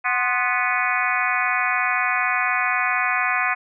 harmonic tone with a mistuned harmonic, 246.9 Hz, B3, in tune, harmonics 3 / 4 / 5 / 6 / 7 / 8 / 9 / 10, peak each -27 / -27 / -27 / -27 / -27 / -27 / -27 / -27 dBFS, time 0.04-3.55 s, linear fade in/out 20 ms, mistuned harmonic 4, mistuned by +110 cents, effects none

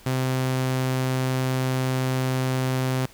sawtooth tone, 129.8 Hz, C3, 13 cents flat, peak -18 dBFS, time 0.06-3.06 s, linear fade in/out 5 ms, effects pink hiss -50 dBFS RMS until 3.13 s

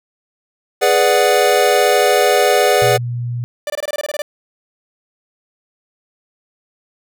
square chord, G# half-diminished seventh, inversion none, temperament equal, 415.3 / 493.9 / 587.3 / 740 Hz, G#4 / B4 / D5 / F#5, 0 / 0 / 0 / 0 cents, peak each -17 dBFS, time 0.81-2.98 s, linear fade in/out 20 ms
sine tone, 120.6 Hz, B2, 41 cents flat, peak -19 dBFS, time 2.82-3.44 s, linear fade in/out 0 ms
45% pulse tone bursts, 590 Hz, D5, 8 cents sharp, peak -19 dBFS, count 11, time 3.67-4.22 s, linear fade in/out 2 ms, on 30 ms, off 22 ms
effects none

